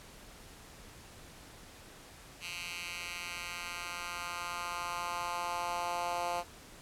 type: tone with high-pass filter sweep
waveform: 10% pulse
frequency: 174.61 Hz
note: F3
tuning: in tune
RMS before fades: -38 dBFS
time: 2.4-6.44 s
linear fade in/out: 50 ms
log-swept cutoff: 2600 to 670 Hz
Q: 1.9
effects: pink hiss -53 dBFS RMS until 6.81 s + low-pass 12000 Hz 12 dB/octave